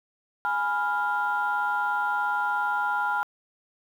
sine chord, F diminished, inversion first, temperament equal, 830.6 / 987.8 / 1396.9 Hz, Ab5 / Cb6 / F6, 0 / 0 / 0 cents, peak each -27 / -29 / -26 dBFS, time 0.45-3.23 s, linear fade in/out 0 ms, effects tanh soft clip ceiling -16 dBFS + 9-bit

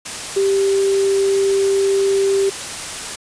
sine tone in noise, 392 Hz, G4, in tune, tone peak -13 dBFS, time 0.36-2.5 s, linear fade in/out 10 ms, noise white, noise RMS -27 dBFS, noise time 0.05-3.16 s, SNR +11 dB, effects resampled to 22050 Hz

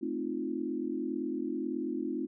sine chord, F dominant seventh, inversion first, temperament equal, 220 / 261.6 / 311.1 / 349.2 Hz, A3 / C4 / Eb4 / F4, 0 / 0 / 0 / 0 cents, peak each -40 / -36 / -36 / -37 dBFS, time 0.01-2.27 s, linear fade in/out 20 ms, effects none

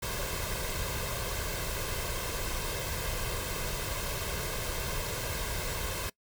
pink noise with comb filter, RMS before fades -34 dBFS, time 0.02-6.1 s, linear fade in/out 10 ms, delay 1.9 ms, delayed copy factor +0.6, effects noise-tail reverb RT60 0.1 s tail -23 dB re dry

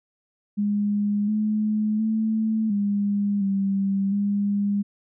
sine tone with pitch steps, 205.6 / 213.5 / 219.7 / 202.9 / 196 / 202.5 Hz, G#3 / G#3 / A3 / G#3 / G3 / G#3, -17 / +48 / -2 / -40 / 0 / -43 cents, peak -20 dBFS, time 0.57-4.83 s, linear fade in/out 20 ms, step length 710 ms, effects none

